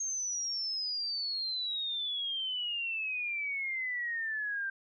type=exponential sweep; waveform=sine; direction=down; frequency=6460 to 1569 Hz; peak=-32 dBFS; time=0-4.7 s; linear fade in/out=5 ms; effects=none